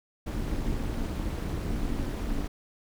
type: noise with amplitude modulation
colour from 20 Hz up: brown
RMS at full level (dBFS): -27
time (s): 0.26-2.48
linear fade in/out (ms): 10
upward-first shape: sine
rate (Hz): 257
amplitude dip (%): 75
effects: none